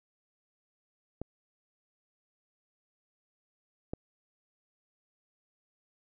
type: clicks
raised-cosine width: 2 ms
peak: -23 / -21 dBFS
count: 2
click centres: 1.216 / 3.935 s
effects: none